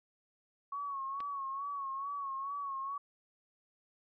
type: tone with vibrato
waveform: sine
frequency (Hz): 1108.7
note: C#6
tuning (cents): 0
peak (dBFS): -36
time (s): 0.72-2.98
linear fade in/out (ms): 5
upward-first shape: sine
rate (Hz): 2.3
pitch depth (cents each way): 56
type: clicks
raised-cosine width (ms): 0.3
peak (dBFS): -31 / -39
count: 2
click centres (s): 1.204 / 1.208
effects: none